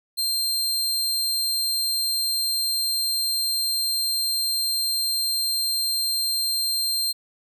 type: tone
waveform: sawtooth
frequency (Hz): 4170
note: C8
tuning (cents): -7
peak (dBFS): -19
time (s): 0.17-7.13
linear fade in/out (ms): 20
effects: none